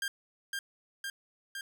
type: tone with echo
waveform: sawtooth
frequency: 1600 Hz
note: G6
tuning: 35 cents sharp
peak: -28 dBFS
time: 0.02-0.08 s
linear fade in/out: 2 ms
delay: 510 ms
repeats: 3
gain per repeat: -2 dB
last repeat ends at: 1.61 s
effects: none